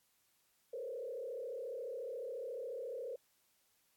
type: tone with frequency modulation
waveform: sine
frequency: 496.7 Hz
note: B4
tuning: 10 cents sharp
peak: -40 dBFS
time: 0.73-3.16 s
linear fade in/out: 5 ms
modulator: 34.2 Hz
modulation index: 1.5
effects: white hiss -75 dBFS RMS until 3.96 s + AAC 64 kbps